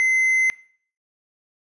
triangle tone, 2057 Hz, C7, 30 cents flat, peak -14 dBFS, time 0-0.5 s, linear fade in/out 0 ms, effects noise-tail reverb RT60 0.5 s tail -20 dB re dry + resampled to 24000 Hz

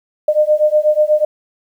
sine beating tone pair, 603 / 611.2 Hz, D5 / D#5, +46 / -31 cents, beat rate 8.2 Hz, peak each -13 dBFS, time 0.28-1.25 s, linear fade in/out 5 ms, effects 8-bit

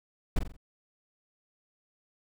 brown noise with echo, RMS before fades -22 dBFS, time 0.36-0.39 s, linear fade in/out 5 ms, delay 44 ms, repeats 4, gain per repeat -7 dB, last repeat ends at 0.566 s, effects none

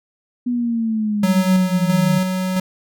sine linear sweep, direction down, 246.9 to 151.5 Hz, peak -17 dBFS, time 0.46-2.19 s, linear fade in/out 10 ms
square tone with tremolo, 185.7 Hz, F#3, 7 cents sharp, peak -16 dBFS, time 1.23-2.6 s, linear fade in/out 5 ms, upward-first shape square, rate 1.5 Hz, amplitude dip 35%
effects none

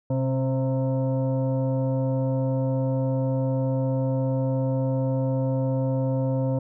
sine tone with frequency modulation, 129.9 Hz, C3, 12 cents flat, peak -21 dBFS, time 0.1-6.59 s, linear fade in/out 5 ms, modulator 397 Hz, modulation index 1, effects none

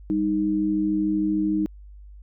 sine tone pair together, 197.86 / 311.1 Hz, G3 / D#4, +16 / 0 cents, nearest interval minor sixth, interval 784 cents, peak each -26 / -21 dBFS, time 0.1-1.66 s, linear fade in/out 0 ms, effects added 50 Hz sine -41 dBFS peak until 2.22 s

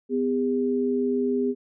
sine tone pair together, 251.7 / 405 Hz, B3 / G#4, +33 / -43 cents, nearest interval minor sixth, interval 824 cents, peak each -24 / -24 dBFS, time 0.09-1.55 s, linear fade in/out 50 ms, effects none

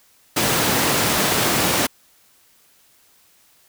pink high-pass noise, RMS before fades -19 dBFS, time 0.36-1.87 s, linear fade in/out 10 ms, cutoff 150 Hz, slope 12 dB/octave, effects white hiss -56 dBFS RMS until 3.68 s

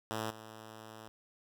5% pulse tone with level steps, 110 Hz, A2, in tune, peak -24 / -37 dBFS, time 0.11-1.08 s, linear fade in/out 0 ms, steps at 0.3 s, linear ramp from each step 5 ms, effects none

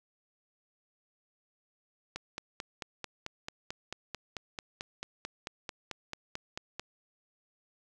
click train, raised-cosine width 0.2 ms, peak -20 dBFS, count 22, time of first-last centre 2.16-6.796 s, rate 4.53 Hz, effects none

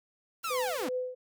white noise, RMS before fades -47 dBFS, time 0.43-0.85 s, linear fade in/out 10 ms
sawtooth linear sweep, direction down, 1388 to 220 Hz, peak -28 dBFS, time 0.44-0.89 s, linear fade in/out 5 ms
sine tone with tremolo, 505 Hz, B4, 39 cents sharp, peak -28 dBFS, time 0.5-1.15 s, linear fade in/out 10 ms, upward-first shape triangle, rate 2.7 Hz, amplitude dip 85%
effects none

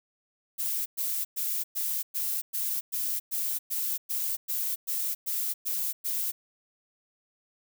violet noise bursts, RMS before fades -30 dBFS, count 15, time 0.58-6.32 s, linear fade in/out 20 ms, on 280 ms, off 110 ms, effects none

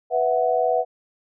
sine chord, B suspended fourth, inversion none, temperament equal, 493.9 / 659.3 / 740 Hz, B4 / E5 / F#5, 0 / 0 / 0 cents, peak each -22 dBFS, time 0.1-0.85 s, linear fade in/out 50 ms, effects none

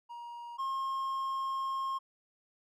triangle tone pair in turn, 948 / 1072.4 Hz, A#5 / C6, +29 / +42 cents, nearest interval major second, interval 213 cents, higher second, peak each -40 / -30 dBFS, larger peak second, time 0.09-0.58 / 0.58-1.99 s, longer second, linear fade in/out 20 ms, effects none

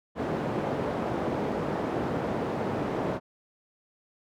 white band-pass noise, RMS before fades -30 dBFS, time 0.15-3.2 s, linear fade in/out 50 ms, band 110 to 580 Hz, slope 12 dB/octave, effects none

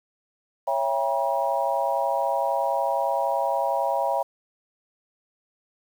sine chord, C# diminished seventh, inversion none, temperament just, 554.4 / 665.2 / 798.3 / 957.9 Hz, C#5 / E5 / G5 / Bb5, 0 / +16 / +31 / +47 cents, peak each -27 dBFS, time 0.67-4.23 s, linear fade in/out 10 ms, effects 8-bit

